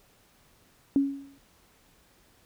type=tone with exponential decay; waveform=sine; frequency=277.2 Hz; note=C#4; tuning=in tune; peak=-17 dBFS; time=0.96-1.38 s; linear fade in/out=1 ms; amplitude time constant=90 ms; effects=pink hiss -62 dBFS RMS until 2.45 s